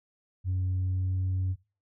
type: tone with pitch glide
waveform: sine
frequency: 92.5 to 93.2 Hz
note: F#2 to F#2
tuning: 0 to +13 cents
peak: -24 dBFS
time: 0.44-1.56 s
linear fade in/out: 50 ms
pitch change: +13 cents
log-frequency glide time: 0.74-1.22 s
effects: noise-tail reverb RT60 0.3 s tail -18 dB re dry + tanh soft clip ceiling -24 dBFS